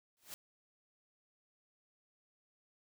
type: noise with exponential growth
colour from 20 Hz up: white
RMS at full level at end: -43 dBFS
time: 0.17-0.34 s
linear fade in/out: 0 ms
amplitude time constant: 36 ms
effects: none